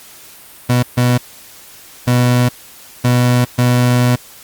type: tone bursts at uneven times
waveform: 30% pulse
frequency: 123.3 Hz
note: B2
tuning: 2 cents flat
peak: -7 dBFS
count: 5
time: 0.69-0.83 / 0.97-1.18 / 2.07-2.49 / 3.04-3.45 / 3.58-4.16 s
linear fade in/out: 10 ms
effects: white hiss -39 dBFS RMS until 4.43 s + Opus 48 kbps